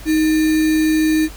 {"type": "tone with sample-and-hold", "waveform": "sine", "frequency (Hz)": 313.2, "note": "D#4", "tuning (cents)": 11, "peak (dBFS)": -12, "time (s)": [0.05, 1.29], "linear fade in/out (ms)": 50, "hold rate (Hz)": 2100, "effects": ["added 50 Hz sine -34 dBFS peak until 1.36 s", "pink hiss -39 dBFS RMS until 1.36 s"]}